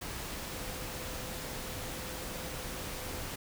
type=tone in noise; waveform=sine; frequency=510 Hz; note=C5; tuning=44 cents flat; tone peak=-49 dBFS; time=0.51-3.24 s; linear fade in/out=10 ms; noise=pink; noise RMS=-40 dBFS; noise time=0.01-3.36 s; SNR=-12 dB; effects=none